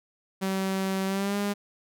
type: tone with pitch glide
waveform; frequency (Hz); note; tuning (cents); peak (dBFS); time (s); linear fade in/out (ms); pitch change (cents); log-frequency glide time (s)
sawtooth; 191.6 to 203; G3 to G#3; -39 to -39; -22; 0.41-1.54; 20; +100; 1.06-1.37
effects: none